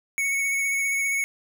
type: tone with vibrato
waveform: square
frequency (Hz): 2217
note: C#7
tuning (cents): 0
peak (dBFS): -23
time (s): 0.18-1.24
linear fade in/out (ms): 0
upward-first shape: sine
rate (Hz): 15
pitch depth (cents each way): 17
effects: none